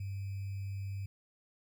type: tone with sample-and-hold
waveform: sine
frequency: 98 Hz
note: G2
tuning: in tune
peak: -36 dBFS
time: 0-1.06 s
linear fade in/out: 5 ms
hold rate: 2450 Hz
effects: none